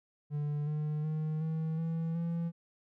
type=tone with pitch steps; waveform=triangle; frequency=147.4 / 151.37 / 155.44 / 159.63 / 163.93 / 168.34 Hz; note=D3 / D#3 / D#3 / D#3 / E3 / E3; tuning=+7 / -47 / -1 / +45 / -9 / +37 cents; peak=-29 dBFS; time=0.3-2.52 s; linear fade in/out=50 ms; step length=370 ms; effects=none